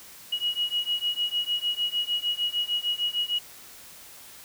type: beating tone pair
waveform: sine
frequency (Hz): 2900 / 2906.6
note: F#7 / F#7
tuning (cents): -35 / -31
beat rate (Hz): 6.6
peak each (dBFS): -28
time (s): 0.32-3.39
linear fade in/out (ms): 10
effects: white hiss -47 dBFS RMS until 4.44 s